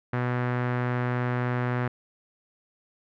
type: tone with low-pass filter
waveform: sawtooth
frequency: 123.47 Hz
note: B2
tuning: in tune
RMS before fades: -27 dBFS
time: 0.13-1.88 s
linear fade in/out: 5 ms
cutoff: 1700 Hz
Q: 2
effects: none